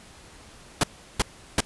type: noise bursts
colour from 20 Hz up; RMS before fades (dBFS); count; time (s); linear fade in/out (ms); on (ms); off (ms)
pink; -20; 3; 0.81-1.605; 2; 25; 360
effects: pink hiss -49 dBFS RMS until 1.65 s + resampled to 24000 Hz